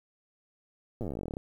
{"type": "slowing click train", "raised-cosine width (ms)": 2, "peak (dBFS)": -23, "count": 22, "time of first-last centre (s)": [1.01, 1.369], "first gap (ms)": 8, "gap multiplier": 1.07, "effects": ["10-bit"]}